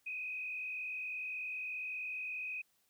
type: tone with frequency modulation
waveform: sine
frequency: 2508 Hz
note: D#7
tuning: 13 cents sharp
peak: -38 dBFS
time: 0.06-2.62 s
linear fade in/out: 10 ms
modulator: 45.1 Hz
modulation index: 1.3
effects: white hiss -75 dBFS RMS until 2.89 s